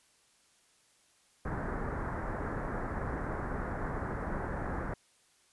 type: low-pass noise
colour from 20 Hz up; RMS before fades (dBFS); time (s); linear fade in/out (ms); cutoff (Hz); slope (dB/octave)
pink; -36; 1.45-4.94; 5; 1800; 48
effects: white hiss -67 dBFS RMS until 5.52 s + resampled to 24000 Hz